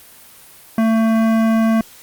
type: tone with hard clipping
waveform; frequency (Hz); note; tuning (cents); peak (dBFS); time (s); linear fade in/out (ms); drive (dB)
sine; 223.9; A3; +30; -14; 0.78-1.81; 2; 15
effects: white hiss -43 dBFS RMS until 2.02 s + Opus 32 kbps